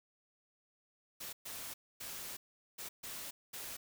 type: noise bursts at uneven times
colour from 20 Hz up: white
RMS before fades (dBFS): -45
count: 6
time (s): 1.2-1.33 / 1.45-1.74 / 2-2.37 / 2.78-2.89 / 3.03-3.31 / 3.53-3.77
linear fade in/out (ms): 10
effects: none

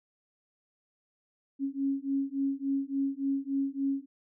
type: beating tone pair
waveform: sine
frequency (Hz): 272.8 / 276.3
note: C#4 / C#4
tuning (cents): -28 / -6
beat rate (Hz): 3.5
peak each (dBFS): -31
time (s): 1.59-4.06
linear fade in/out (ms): 50
effects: none

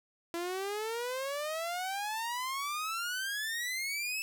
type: exponential sweep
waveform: sawtooth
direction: up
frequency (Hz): 335.4 to 2637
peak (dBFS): -30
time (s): 0.34-4.22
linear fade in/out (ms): 0
effects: none

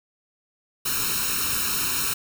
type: noise with comb filter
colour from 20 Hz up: white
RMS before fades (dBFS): -25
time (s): 0.85-2.14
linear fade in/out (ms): 10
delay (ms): 0.74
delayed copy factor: +0.95
effects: none

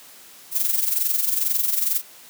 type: noise with amplitude modulation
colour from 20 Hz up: violet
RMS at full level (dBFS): -19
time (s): 0.51-2.02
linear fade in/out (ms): 50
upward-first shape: sine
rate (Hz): 22.2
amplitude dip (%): 65
effects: white hiss -46 dBFS RMS until 2.29 s + high-pass 150 Hz 12 dB/octave

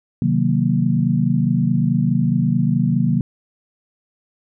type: chord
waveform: sine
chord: C half-diminished seventh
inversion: none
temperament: equal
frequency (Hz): 130.81 / 155.56 / 185 / 233.1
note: C3 / Eb3 / Gb3 / Bb3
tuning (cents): 0 / 0 / 0 / 0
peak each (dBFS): -20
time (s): 0.22-3.21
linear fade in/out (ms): 2
effects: none

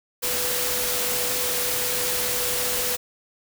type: tone in noise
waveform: sine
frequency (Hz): 493.9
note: B4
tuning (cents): 0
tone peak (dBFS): -32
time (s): 0.22-2.97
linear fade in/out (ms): 20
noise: white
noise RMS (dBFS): -25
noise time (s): 0.22-2.97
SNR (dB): -10
effects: none

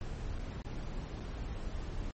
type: noise with dropouts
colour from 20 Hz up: brown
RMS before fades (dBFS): -39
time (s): 0.01-2.11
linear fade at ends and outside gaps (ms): 1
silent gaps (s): 0.386-0.392 / 0.621-0.647 / 1.2-1.205
effects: MP3 32 kbps

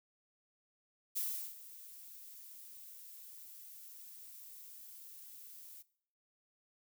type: noise with ADSR envelope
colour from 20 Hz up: violet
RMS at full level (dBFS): -36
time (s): 1.15-5.83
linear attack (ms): 21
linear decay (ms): 370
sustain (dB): -17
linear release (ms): 23
effects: noise-tail reverb RT60 0.6 s tail -20 dB re dry

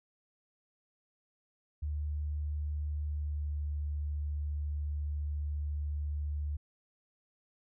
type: tone with pitch glide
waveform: sine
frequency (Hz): 74.5 to 73.81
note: D2 to D2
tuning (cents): +25 to +9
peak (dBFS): -32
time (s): 1.82-6.57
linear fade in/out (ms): 10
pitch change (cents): -16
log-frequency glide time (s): 3.04-3.53
effects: none

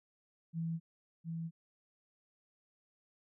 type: tone with echo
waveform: sine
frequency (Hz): 164.81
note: E3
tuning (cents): 0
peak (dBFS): -34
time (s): 0.53-0.8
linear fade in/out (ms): 50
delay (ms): 710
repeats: 1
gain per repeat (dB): -3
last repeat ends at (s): 1.51
effects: none

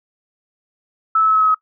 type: tone with pitch steps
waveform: sine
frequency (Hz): 1310 / 1302.5 / 1295 / 1287.5 / 1280.1 / 1272.7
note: E6 / E6 / E6 / E6 / D#6 / D#6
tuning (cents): -11 / -21 / -31 / -41 / +49 / +39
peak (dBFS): -11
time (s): 1.15-1.546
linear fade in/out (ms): 5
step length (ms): 66
effects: noise-tail reverb RT60 0.1 s tail -22 dB re dry

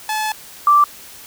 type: tone pair in turn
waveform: sawtooth / sine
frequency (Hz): 862 / 1171.1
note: A5 / D6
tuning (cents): -36 / -5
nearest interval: perfect fourth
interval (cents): 531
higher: second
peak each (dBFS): -15 / -8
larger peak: second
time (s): 0.09-0.32 / 0.67-0.84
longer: first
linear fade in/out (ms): 2
effects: white hiss -39 dBFS RMS until 1.26 s

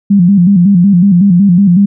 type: tone with vibrato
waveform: sine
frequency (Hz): 187.2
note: F#3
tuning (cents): +20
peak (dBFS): -3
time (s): 0.1-1.86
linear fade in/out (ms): 10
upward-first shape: square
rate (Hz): 5.4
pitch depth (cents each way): 120
effects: none

